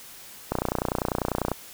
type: click train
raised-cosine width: 1 ms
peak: -10 dBFS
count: 31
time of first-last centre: 0.52-1.517 s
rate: 30.1 Hz
effects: white hiss -45 dBFS RMS until 1.73 s